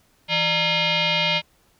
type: tone with frequency modulation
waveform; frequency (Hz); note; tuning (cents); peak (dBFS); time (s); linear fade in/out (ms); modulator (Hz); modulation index
sine; 164.81; E3; 0; -18; 0.28-1.42; 50; 763; 4.8
effects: pink hiss -61 dBFS RMS until 1.79 s